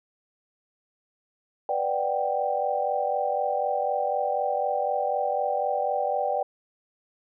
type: chord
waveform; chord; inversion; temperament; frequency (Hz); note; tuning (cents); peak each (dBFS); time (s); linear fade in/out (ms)
sine; G major seventh; first; equal; 493.9 / 587.3 / 740 / 784; B4 / D5 / F#5 / G5; 0 / 0 / 0 / 0; -31 / -28 / -31 / -27; 1.69-6.43; 2
effects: none